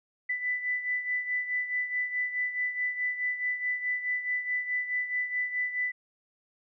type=beating tone pair; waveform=sine; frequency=1989 / 1993.7 Hz; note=B6 / B6; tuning=+12 / +16 cents; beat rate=4.7 Hz; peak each=-29 / -35 dBFS; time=0.29-5.92 s; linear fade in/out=10 ms; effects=none